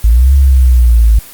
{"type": "linear two-way sweep", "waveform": "sine", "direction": "up then down", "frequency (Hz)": [53.3, 69.3, 53.3], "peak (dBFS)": -3, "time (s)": [0.04, 1.19], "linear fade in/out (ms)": 5, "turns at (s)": 0.34, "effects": ["white hiss -33 dBFS RMS until 1.33 s", "Opus 24 kbps"]}